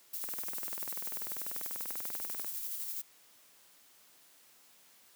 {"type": "noise with tremolo", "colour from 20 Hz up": "violet", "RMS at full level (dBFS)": -38, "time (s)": [0.13, 3.02], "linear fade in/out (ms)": 10, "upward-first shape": "square", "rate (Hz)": 12, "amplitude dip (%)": 30}
{"type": "click train", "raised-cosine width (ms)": 0.5, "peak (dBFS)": -29, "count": 46, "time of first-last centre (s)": [0.24, 2.446], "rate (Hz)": 20.4}
{"effects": ["white hiss -62 dBFS RMS until 5.15 s", "high-pass 150 Hz 12 dB/octave"]}